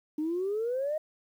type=exponential sweep; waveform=sine; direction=up; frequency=298.4 to 633 Hz; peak=-27 dBFS; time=0.18-0.98 s; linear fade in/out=5 ms; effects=tanh soft clip ceiling -23 dBFS + 10-bit